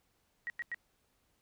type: tone bursts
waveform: sine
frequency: 1900 Hz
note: A#6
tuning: 33 cents sharp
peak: -35 dBFS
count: 3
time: 0.47-0.745 s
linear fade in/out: 0 ms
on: 29 ms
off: 94 ms
effects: pink hiss -75 dBFS RMS until 1.41 s